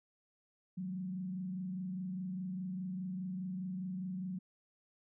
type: tone with frequency modulation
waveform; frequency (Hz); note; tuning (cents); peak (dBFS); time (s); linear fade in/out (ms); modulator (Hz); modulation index
sine; 185; F#3; 0; -37; 0.77-4.39; 10; 24.9; 0.48
effects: none